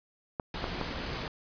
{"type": "clicks", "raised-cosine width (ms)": 1, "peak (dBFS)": -18, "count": 3, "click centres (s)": [0.398, 0.642, 0.813]}
{"type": "noise", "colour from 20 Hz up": "pink", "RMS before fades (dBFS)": -36, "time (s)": [0.54, 1.28], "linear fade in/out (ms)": 2}
{"effects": ["resampled to 11025 Hz"]}